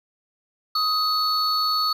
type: tone pair together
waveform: triangle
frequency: 1257 / 4429 Hz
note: D#6 / C#8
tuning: +17 / -2 cents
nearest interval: octave + minor seventh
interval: 2181 cents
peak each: -21 dBFS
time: 0.75-1.93 s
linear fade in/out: 5 ms
effects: none